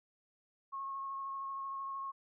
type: tone with vibrato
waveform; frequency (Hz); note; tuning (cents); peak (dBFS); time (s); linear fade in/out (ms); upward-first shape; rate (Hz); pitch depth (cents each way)
sine; 1089; C#6; -31; -38; 0.72-2.12; 20; sine; 13; 13
effects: none